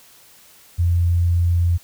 sine tone, 86.4 Hz, F2, 18 cents flat, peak -14 dBFS, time 0.78-1.78 s, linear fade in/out 20 ms, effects white hiss -49 dBFS RMS until 1.83 s

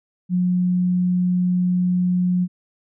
sine tone, 180.1 Hz, F#3, 46 cents flat, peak -16 dBFS, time 0.29-2.48 s, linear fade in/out 50 ms, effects none

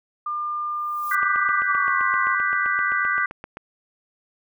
sine tone with pitch glide, 1200 to 1069.1 Hz, D6 to C6, +37 to +37 cents, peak -24 dBFS, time 0.26-2.35 s, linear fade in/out 5 ms, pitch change -200 cents, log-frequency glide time 1.56-2.04 s
violet noise with exponential growth, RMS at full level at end -34 dBFS, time 0.69-1.15 s, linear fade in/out 1 ms, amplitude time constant 100 ms
sine chord, G major seventh, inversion second, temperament equal, 1174.7 / 1480 / 1568 / 1975.5 Hz, D6 / F#6 / G6 / B6, 0 / 0 / 0 / 0 cents, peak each -25 dBFS, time 1.11-3.26 s, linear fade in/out 5 ms
click train, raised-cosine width 0.5 ms, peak -20 dBFS, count 19, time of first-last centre 1.23-3.571 s, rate 7.69 Hz
effects none

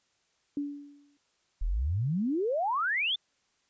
sine tone with exponential decay, 287.2 Hz, D4, 39 cents flat, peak -27 dBFS, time 0.57-1.17 s, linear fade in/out 2 ms, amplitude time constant 130 ms
sine exponential sweep, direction up, 34.65 to 3629 Hz, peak -26 dBFS, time 1.61-3.16 s, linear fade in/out 10 ms
effects white hiss -72 dBFS RMS until 3.69 s + resampled to 16000 Hz

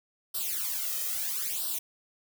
blue noise with flanger, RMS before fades -32 dBFS, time 0.34-1.79 s, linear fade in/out 10 ms, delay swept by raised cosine 0.22 to 1.62 ms, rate 0.76 Hz, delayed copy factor +0.9, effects none

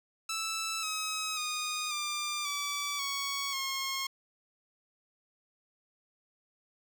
10% pulse tone with pitch steps, 1318.5 / 1275.1 / 1233 / 1192.4 / 1153.1 / 1115.1 / 1078.4 Hz, E6 / D#6 / D#6 / D6 / D6 / C#6 / C#6, 0 / +42 / -16 / +26 / -32 / +10 / -48 cents, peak -24 dBFS, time 0.29-4.07 s, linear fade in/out 5 ms, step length 540 ms, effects none

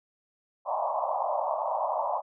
pink band-pass noise, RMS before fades -29 dBFS, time 0.65-2.22 s, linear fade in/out 50 ms, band 570 to 1100 Hz, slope 96 dB/octave, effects none

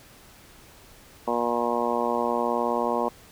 harmonic tone, 119.3 Hz, A#2, 41 cents sharp, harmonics 2 / 3 / 4 / 5 / 6 / 7 / 8 / 9, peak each -31 / -32 / -29 / -30 / -32 / -32 / -30 / -32 dBFS, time 1.27-3.09 s, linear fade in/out 10 ms, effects pink hiss -51 dBFS RMS until 3.31 s

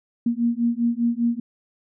sine beating tone pair, 233.1 / 238.1 Hz, A#3 / A#3, 0 / +37 cents, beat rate 5 Hz, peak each -22 dBFS, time 0.26-1.4 s, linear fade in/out 5 ms, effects none

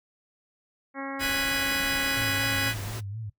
harmonic tone, 273.1 Hz, C#4, 26 cents flat, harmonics 1 / 2 / 3 / 4 / 5 / 6 / 7 / 8, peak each -35 / -38 / -40 / -41 / -42 / -43 / -43 / -44 dBFS, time 0.94-2.73 s, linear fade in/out 50 ms
pink noise, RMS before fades -38 dBFS, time 1.19-3.01 s, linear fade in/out 20 ms
25% pulse chord, G# minor seventh, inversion third, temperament equal, 1480 / 1661.2 / 1975.5 / 2489 Hz, F#6 / G#6 / B6 / D#7, 0 / 0 / 0 / 0 cents, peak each -28 dBFS, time 1.19-2.75 s, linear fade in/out 50 ms
sine tone with vibrato, 105.4 Hz, G#2, 26 cents sharp, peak -33 dBFS, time 2.16-3.3 s, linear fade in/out 10 ms, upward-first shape sine, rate 4.1 Hz, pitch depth 120 cents each way
effects noise-tail reverb RT60 0.1 s tail -17 dB re dry

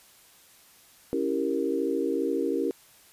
sine chord, C# diminished seventh, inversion none, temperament equal, 277.2 / 329.6 / 392 / 466.2 Hz, C#4 / E4 / G4 / Bb4, 0 / 0 / 0 / 0 cents, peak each -30 dBFS, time 1.13-2.71 s, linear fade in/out 0 ms, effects white hiss -56 dBFS RMS until 3.12 s + resampled to 32000 Hz

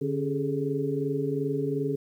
sine tone cluster, 146.3 / 276.1 / 407.4 / 430.1 Hz, D3 / C#4 / G#4 / A4, -6 / -7 / -33 / -39 cents, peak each -31 dBFS, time 0.01-1.96 s, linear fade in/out 10 ms, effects 10-bit

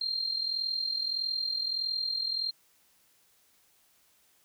sine tone with amplitude modulation, 4186 Hz, C8, in tune, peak -26 dBFS, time 0.01-2.51 s, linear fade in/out 5 ms, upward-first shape sine, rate 41.6 Hz, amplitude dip 65%, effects white hiss -66 dBFS RMS until 4.44 s

